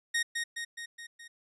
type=tone with echo; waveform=sawtooth; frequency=1864.7 Hz; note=A#6; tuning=in tune; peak=-23 dBFS; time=0.14-0.23 s; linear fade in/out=10 ms; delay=210 ms; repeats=5; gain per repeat=-4 dB; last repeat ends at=1.28 s; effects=resampled to 24000 Hz